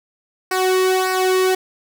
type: tone with flanger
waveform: sawtooth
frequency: 373.2 Hz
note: F#4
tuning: 15 cents sharp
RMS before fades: -17 dBFS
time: 0.51-1.55 s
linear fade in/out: 5 ms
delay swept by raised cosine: 0.29 to 1.28 ms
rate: 1.7 Hz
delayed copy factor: -0.75
effects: none